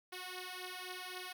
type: beating tone pair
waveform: 5% pulse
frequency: 364.3 / 368.1 Hz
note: F#4 / F#4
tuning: -27 / -9 cents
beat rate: 3.8 Hz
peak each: -35 / -35 dBFS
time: 0.12-1.33 s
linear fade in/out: 10 ms
effects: none